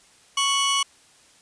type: tone pair together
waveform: sawtooth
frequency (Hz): 1108.7 / 2960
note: C#6 / F#7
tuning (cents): 0 / 0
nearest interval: octave + perfect fourth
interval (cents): 1700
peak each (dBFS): -19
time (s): 0.37-0.83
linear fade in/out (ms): 5
effects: white hiss -55 dBFS RMS until 1.41 s + resampled to 22050 Hz